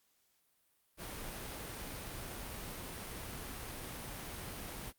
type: noise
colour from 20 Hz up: pink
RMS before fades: -44 dBFS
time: 0.97-4.93 s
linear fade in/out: 50 ms
effects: white hiss -75 dBFS RMS until 4.98 s + Opus 48 kbps